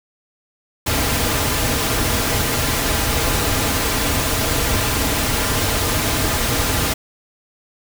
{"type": "noise with comb filter", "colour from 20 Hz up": "pink", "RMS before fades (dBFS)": -19, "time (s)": [0.86, 6.94], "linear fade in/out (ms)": 10, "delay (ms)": 5.4, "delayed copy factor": -0.5, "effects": []}